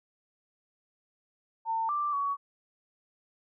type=tone with pitch steps; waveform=sine; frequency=900 / 1177 / 1126 Hz; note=A5 / D6 / C#6; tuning=+39 / +3 / +27 cents; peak=-27 dBFS; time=1.65-2.37 s; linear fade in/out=50 ms; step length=240 ms; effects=none

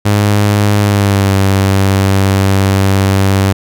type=tone with pitch glide; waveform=sawtooth; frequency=103 to 97.22 Hz; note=G#2 to G2; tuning=-14 to -14 cents; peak=-4 dBFS; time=0.05-3.53 s; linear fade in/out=10 ms; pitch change=-100 cents; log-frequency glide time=0.8-1.35 s; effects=none

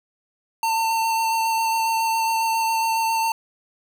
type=tone with vibrato; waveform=square; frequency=901 Hz; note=A5; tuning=41 cents sharp; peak=-20 dBFS; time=0.63-3.32 s; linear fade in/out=2 ms; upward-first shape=square; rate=7.3 Hz; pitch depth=10 cents each way; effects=none

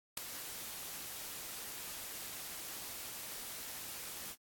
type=noise with ADSR envelope; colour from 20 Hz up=white; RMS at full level=-32 dBFS; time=0.17-4.36 s; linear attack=5 ms; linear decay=4 ms; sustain=-13 dB; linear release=46 ms; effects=AAC 64 kbps

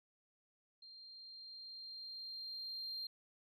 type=tone with level ramp; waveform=sine; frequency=4186 Hz; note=C8; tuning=in tune; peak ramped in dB=-54 to -39 dBFS; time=0.82-3.07 s; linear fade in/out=5 ms; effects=tanh soft clip ceiling -39 dBFS

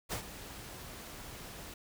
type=noise with ADSR envelope; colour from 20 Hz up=pink; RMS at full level=-35 dBFS; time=0.09-1.74 s; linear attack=35 ms; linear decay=90 ms; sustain=-12 dB; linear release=3 ms; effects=none

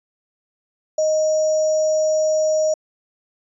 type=tone with sample-and-hold; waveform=sine; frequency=622.3 Hz; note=D#5; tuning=in tune; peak=-15 dBFS; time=0.98-2.74 s; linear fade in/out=5 ms; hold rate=6300 Hz; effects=resampled to 24000 Hz

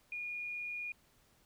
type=tone; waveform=sine; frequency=2436 Hz; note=D#7; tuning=37 cents flat; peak=-38 dBFS; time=0.12-0.92 s; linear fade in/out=2 ms; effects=pink hiss -69 dBFS RMS until 1.45 s

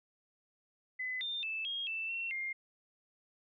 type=tone with pitch steps; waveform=sine; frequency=2016 / 3609 / 2633 / 3257 / 2656 / 2716 / 2117 Hz; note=B6 / A7 / E7 / G#7 / E7 / F7 / C7; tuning=+35 / +43 / -3 / -34 / +12 / -49 / +20 cents; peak=-35 dBFS; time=0.99-2.53 s; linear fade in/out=10 ms; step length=220 ms; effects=none

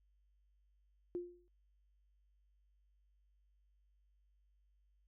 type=tone with exponential decay; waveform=sine; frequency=352 Hz; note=F4; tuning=14 cents sharp; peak=-35 dBFS; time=1.15-1.48 s; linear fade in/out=0 ms; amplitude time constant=71 ms; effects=added 50 Hz sine -70 dBFS peak until 5.07 s

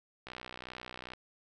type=click train; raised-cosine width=0.3 ms; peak=-27 dBFS; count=55; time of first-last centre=0.27-1.135 s; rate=62.4 Hz; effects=none

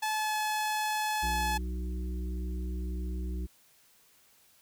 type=tone with pitch glide; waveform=sawtooth; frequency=863 to 856 Hz; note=A5 to A5; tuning=-34 to -48 cents; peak=-25 dBFS; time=0.02-1.58 s; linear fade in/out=10 ms; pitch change=-14 cents; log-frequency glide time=0.12-0.36 s
type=harmonic tone; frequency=61.74 Hz; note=B1; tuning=in tune; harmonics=1 / 3 / 5 / 6; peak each=-32 / -42 / -46 / -48 dBFS; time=1.22-3.47 s; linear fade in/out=20 ms
effects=white hiss -63 dBFS RMS until 4.61 s

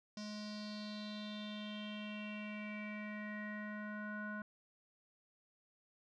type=tone with low-pass filter sweep; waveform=square; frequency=210.4 Hz; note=G#3; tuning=23 cents sharp; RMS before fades=-45 dBFS; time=0.17-4.42 s; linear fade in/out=2 ms; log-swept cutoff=5300 to 1400 Hz; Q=6.6; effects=none

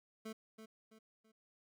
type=tone with echo; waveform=25% pulse; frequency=220 Hz; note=A3; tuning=in tune; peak=-40 dBFS; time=0.25-0.33 s; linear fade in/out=10 ms; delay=330 ms; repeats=3; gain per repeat=-8 dB; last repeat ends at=1.32 s; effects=none

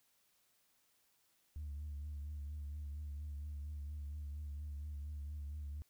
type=tone with vibrato; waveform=sine; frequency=73.42 Hz; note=D2; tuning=in tune; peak=-40 dBFS; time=1.56-5.82 s; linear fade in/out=0 ms; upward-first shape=triangle; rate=4.3 Hz; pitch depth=61 cents each way; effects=tanh soft clip ceiling -39 dBFS + white hiss -75 dBFS RMS until 5.89 s

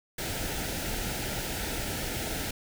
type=band-stop noise; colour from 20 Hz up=pink; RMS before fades=-33 dBFS; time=0.18-2.51 s; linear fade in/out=5 ms; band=930 to 1300 Hz; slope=96 dB/octave; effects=none

